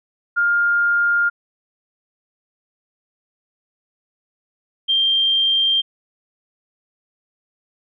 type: tone pair in turn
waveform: sine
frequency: 1408 / 3175 Hz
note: F6 / G7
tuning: +14 / +21 cents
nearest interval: octave + major second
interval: 1407 cents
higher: second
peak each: -14 dBFS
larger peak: neither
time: 0.36-1.3 / 4.88-5.82 s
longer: neither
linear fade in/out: 20 ms
effects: none